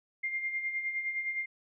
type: tone with tremolo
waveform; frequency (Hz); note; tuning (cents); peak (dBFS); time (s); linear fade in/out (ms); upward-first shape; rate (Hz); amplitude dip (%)
sine; 2110; C7; +14; -29; 0.23-1.46; 10; sine; 9.7; 55
effects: none